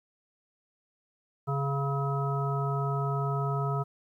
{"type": "harmonic tone with a mistuned harmonic", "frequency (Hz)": 138.59, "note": "C#3", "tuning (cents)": 0, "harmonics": [1, 3, 5, 7, 9], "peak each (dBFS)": [-28, -36, -37, -39, -35], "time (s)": [1.47, 3.84], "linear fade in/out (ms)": 20, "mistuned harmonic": 9, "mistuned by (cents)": 46, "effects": ["11-bit"]}